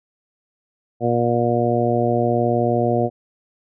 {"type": "harmonic tone", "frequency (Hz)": 119.1, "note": "A#2", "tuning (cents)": 38, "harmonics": [1, 2, 3, 4, 5, 6], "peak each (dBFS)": [-23, -23, -23, -23, -23, -23], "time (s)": [1, 3.1], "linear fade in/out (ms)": 50, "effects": []}